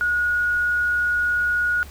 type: tone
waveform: sine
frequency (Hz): 1449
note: F#6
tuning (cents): -37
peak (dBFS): -18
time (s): 0.01-1.83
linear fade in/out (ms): 0
effects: added 71 Hz sine -39 dBFS peak until 1.9 s + pink hiss -45 dBFS RMS until 1.9 s